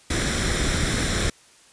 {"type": "noise with comb filter", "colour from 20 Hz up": "pink", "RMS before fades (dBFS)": -23, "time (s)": [0.1, 1.3], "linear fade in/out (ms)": 5, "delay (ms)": 0.54, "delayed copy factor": 0.55, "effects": ["white hiss -53 dBFS RMS until 1.72 s", "resampled to 22050 Hz"]}